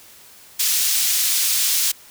pink high-pass noise, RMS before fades -19 dBFS, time 0.59-1.92 s, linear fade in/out 10 ms, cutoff 4300 Hz, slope 12 dB/octave, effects white hiss -46 dBFS RMS until 2.1 s

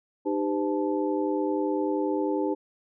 sine tone cluster, 305.1 / 395.2 / 508 / 872 Hz, D#4 / G4 / B4 / A5, -34 / +14 / +49 / -16 cents, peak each -27 / -29 / -31 / -34 dBFS, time 0.25-2.55 s, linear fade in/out 20 ms, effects none

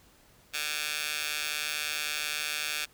15% pulse tone with high-pass filter, 150.7 Hz, D3, 45 cents sharp, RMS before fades -33 dBFS, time 0.53-2.86 s, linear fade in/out 20 ms, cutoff 2400 Hz, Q 1.2, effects pink hiss -60 dBFS RMS until 2.93 s

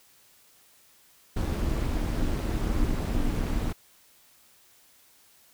brown noise with amplitude modulation, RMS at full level -24 dBFS, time 1.36-3.73 s, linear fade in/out 10 ms, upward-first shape sine, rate 271 Hz, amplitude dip 65%, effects white hiss -59 dBFS RMS until 5.53 s

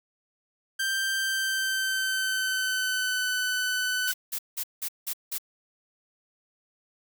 sawtooth tone with pitch glide, 1571 to 1503.5 Hz, G6 to F#6, +3 to +27 cents, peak -22 dBFS, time 0.79-4.12 s, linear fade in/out 10 ms, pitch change -76 cents, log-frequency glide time 1.14-3.28 s
blue noise bursts, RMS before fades -31 dBFS, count 6, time 4.07-5.384 s, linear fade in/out 10 ms, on 69 ms, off 180 ms
effects none

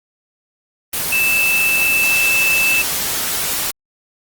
sine tone in noise, 2637 Hz, E7, in tune, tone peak -13 dBFS, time 1.12-2.82 s, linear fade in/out 5 ms, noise white, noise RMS -20 dBFS, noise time 0.93-3.71 s, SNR +4 dB, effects Opus 24 kbps

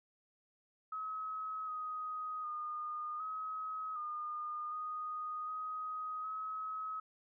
sine tone with pitch steps, 1279 / 1253 / 1222 / 1273 / 1218 / 1240 / 1256 / 1279 Hz, D#6 / D#6 / D#6 / D#6 / D#6 / D#6 / D#6 / D#6, +47 / +12 / -32 / +39 / -37 / -6 / +16 / +47 cents, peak -38 dBFS, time 0.92-7 s, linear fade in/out 5 ms, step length 760 ms, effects none

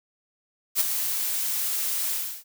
blue noise with ADSR envelope, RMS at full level -19 dBFS, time 0.75-2.44 s, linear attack 53 ms, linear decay 15 ms, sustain -8 dB, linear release 310 ms, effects none

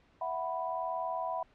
sine chord, E suspended second, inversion none, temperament equal, 659.3 / 740 / 987.8 Hz, E5 / F#5 / B5, 0 / 0 / 0 cents, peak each -37 / -37 / -36 dBFS, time 0.21-1.43 s, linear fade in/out 5 ms, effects pink hiss -65 dBFS RMS until 1.54 s + low-pass 3000 Hz 12 dB/octave

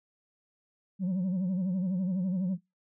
sine tone with vibrato, 185 Hz, F#3, in tune, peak -24 dBFS, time 0.99-2.58 s, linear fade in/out 50 ms, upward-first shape sine, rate 12 Hz, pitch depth 85 cents each way, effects noise-tail reverb RT60 0.2 s tail -23 dB re dry + tanh soft clip ceiling -26 dBFS

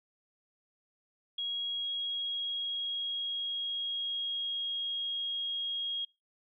sine tone with pitch glide, 3300 to 3273 Hz, G#7 to G#7, -12 to -26 cents, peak -32 dBFS, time 1.38-6.05 s, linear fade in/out 5 ms, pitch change -14 cents, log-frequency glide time 1.68-4.72 s, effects noise-tail reverb RT60 0.3 s tail -26 dB re dry

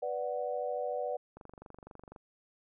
sine chord, B minor, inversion none, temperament equal, 493.9 / 587.3 / 740 Hz, B4 / D5 / F#5, 0 / 0 / 0 cents, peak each -36 / -36 / -38 dBFS, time 0.02-1.17 s, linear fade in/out 10 ms
click train, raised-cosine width 1 ms, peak -35 dBFS, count 20, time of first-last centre 1.37-2.162 s, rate 24 Hz
effects none

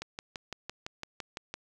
click train, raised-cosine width 0.2 ms, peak -20 dBFS, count 10, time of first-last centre 0.02-1.54 s, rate 5.92 Hz, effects none

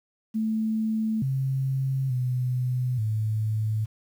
sine tone with pitch steps, 219.6 / 133.8 / 125.9 / 108.8 Hz, A3 / C3 / B2 / A2, -3 / +39 / +34 / -19 cents, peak -23 dBFS, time 0.34-3.86 s, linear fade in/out 20 ms, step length 880 ms, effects 9-bit

